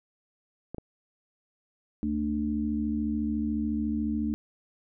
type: clicks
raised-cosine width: 2 ms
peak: -23 dBFS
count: 2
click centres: 0.746 / 0.783 s
type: harmonic tone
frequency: 74 Hz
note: D2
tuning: 14 cents sharp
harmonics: 1 / 3 / 4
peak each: -36 / -28 / -31 dBFS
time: 2.03-4.34 s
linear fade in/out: 0 ms
effects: none